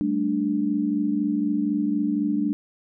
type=chord; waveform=sine; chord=G suspended second; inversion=none; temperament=equal; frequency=196 / 220 / 293.7 Hz; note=G3 / A3 / D4; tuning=0 / 0 / 0 cents; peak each=-28 / -26 / -23 dBFS; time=0.01-2.53 s; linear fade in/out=0 ms; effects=none